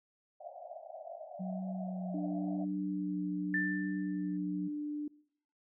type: band-pass noise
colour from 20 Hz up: white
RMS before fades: -47 dBFS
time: 0.4-2.65 s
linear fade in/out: 10 ms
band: 600 to 730 Hz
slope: 96 dB/octave
type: tone with vibrato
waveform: sine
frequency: 185 Hz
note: F#3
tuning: in tune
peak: -35 dBFS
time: 1.39-4.69 s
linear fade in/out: 20 ms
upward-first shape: sine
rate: 0.9 Hz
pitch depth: 26 cents each way
type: tone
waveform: sine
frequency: 296.2 Hz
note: D4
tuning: 15 cents sharp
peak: -35 dBFS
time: 2.14-5.08 s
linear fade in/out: 5 ms
type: tone with exponential decay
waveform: sine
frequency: 1774 Hz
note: A6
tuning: 14 cents sharp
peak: -29 dBFS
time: 3.54-4.37 s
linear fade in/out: 2 ms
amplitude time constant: 180 ms
effects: noise-tail reverb RT60 0.6 s tail -21 dB re dry